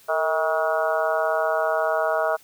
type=harmonic tone with a mistuned harmonic; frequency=159.7 Hz; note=D#3; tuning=45 cents sharp; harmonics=3 / 4 / 5 / 6 / 7 / 8 / 9; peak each=-30 / -22 / -30 / -32 / -31 / -30 / -29 dBFS; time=0.08-2.37 s; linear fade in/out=20 ms; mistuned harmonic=3; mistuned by=-72 cents; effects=white hiss -53 dBFS RMS until 2.43 s